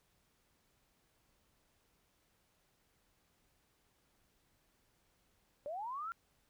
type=linear sweep; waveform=sine; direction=up; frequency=554.4 to 1396.9 Hz; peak=-39 dBFS; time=5.66-6.12 s; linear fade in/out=0 ms; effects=pink hiss -75 dBFS RMS until 6.49 s